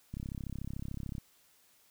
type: click train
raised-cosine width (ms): 5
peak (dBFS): -27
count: 36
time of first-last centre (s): 0.14-1.182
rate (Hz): 33.6
effects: white hiss -66 dBFS RMS until 1.9 s